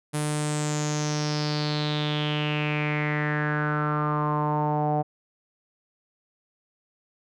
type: tone with low-pass filter sweep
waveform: sawtooth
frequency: 150 Hz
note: D3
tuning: 37 cents sharp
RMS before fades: -26 dBFS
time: 0.13-5.03 s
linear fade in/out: 20 ms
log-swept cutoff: 10000 to 720 Hz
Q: 5.8
effects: none